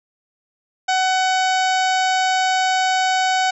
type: harmonic tone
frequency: 750 Hz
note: F#5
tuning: 23 cents sharp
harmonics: 1 / 2 / 3 / 4 / 5 / 6 / 7 / 8 / 9 / 10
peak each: -17 / -23 / -27 / -29 / -31 / -33 / -34 / -35 / -36 / -37 dBFS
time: 0.88-3.51 s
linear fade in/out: 10 ms
effects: none